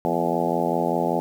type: harmonic tone with a mistuned harmonic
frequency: 85.1 Hz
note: F2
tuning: 44 cents flat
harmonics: 2 / 3 / 4 / 5 / 6 / 7 / 8 / 9 / 10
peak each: -29 / -29 / -29 / -29 / -29 / -29 / -29 / -29 / -29 dBFS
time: 0.05-1.2 s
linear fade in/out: 0 ms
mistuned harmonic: 3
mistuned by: -59 cents
effects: 8-bit